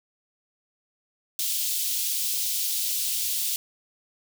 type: high-pass noise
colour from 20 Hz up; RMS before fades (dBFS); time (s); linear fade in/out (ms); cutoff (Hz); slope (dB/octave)
white; -27; 1.39-3.56; 2; 3100; 24
effects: none